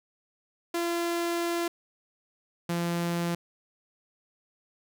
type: tone pair in turn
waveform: sawtooth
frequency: 341.7 / 171.49 Hz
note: F4 / F3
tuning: -38 / -31 cents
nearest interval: octave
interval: 1193 cents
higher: first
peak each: -23 dBFS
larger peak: neither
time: 0.74-1.68 / 2.69-3.35 s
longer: first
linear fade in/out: 5 ms
effects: none